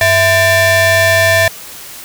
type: ring-modulated tone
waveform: 35% pulse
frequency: 561 Hz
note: C#5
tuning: 21 cents sharp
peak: -3 dBFS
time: 0.01-1.48 s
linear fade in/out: 2 ms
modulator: 1220 Hz
effects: white hiss -31 dBFS RMS until 2.04 s